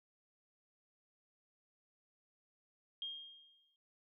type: tone with exponential decay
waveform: sine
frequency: 3226 Hz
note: G7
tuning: 49 cents sharp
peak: -38 dBFS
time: 3.02-3.76 s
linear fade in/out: 1 ms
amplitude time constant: 160 ms
effects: none